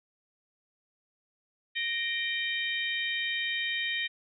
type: harmonic tone with a mistuned harmonic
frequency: 620 Hz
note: D#5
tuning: 6 cents flat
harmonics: 3 / 4 / 5 / 6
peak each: -33 / -34 / -35 / -36 dBFS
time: 1.75-4.08 s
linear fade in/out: 20 ms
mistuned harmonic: 4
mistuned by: -83 cents
effects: none